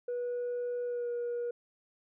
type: tone with pitch glide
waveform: sine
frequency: 487 to 478.9 Hz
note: B4 to A#4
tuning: -24 to +47 cents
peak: -30 dBFS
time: 0.08-1.51 s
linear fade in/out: 5 ms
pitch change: -29 cents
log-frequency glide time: 0.85-1.09 s
effects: tanh soft clip ceiling -30 dBFS